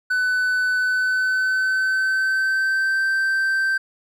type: tone with pitch glide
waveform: triangle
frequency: 1500 to 1560.1 Hz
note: F#6 to G6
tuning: +23 to -9 cents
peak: -16 dBFS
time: 0.1-3.78 s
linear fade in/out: 10 ms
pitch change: +68 cents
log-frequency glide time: 0.71-3.04 s
effects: none